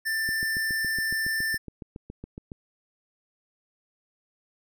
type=tone; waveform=square; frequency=1779 Hz; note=A6; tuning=19 cents sharp; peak=-26 dBFS; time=0.05-1.58 s; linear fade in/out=20 ms
type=click train; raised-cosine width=3 ms; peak=-25 dBFS; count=17; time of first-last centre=0.29-2.518 s; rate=7.18 Hz
effects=none